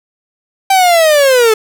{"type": "linear sweep", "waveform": "45% pulse", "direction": "down", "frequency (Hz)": [784, 426.9], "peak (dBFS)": -6, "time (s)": [0.7, 1.54], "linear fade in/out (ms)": 5, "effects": []}